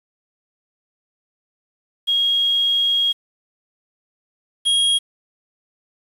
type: tone pair in turn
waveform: sine / square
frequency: 3277 / 3277 Hz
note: G#7 / G#7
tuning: -24 / -24 cents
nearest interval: unison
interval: 0 cents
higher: neither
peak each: -15 dBFS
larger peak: neither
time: 2.07-3.13 / 4.65-4.99 s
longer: first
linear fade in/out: 20 ms
effects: resampled to 32000 Hz + 7-bit